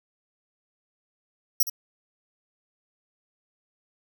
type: tone with echo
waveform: 10% pulse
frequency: 5700 Hz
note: F8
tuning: 34 cents sharp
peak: -12 dBFS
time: 1.6-1.63 s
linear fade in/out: 5 ms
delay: 68 ms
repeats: 1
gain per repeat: -11 dB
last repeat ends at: 1.698 s
effects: none